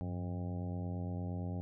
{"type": "harmonic tone with a mistuned harmonic", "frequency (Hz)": 88.7, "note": "F2", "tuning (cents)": 27, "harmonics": [1, 2, 3, 4, 5, 6, 7, 8, 9], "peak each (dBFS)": [-38, -41, -46, -53, -54, -54, -53, -59, -54], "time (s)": [0.01, 1.61], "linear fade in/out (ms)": 0, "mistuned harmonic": 1, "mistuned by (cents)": 130, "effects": []}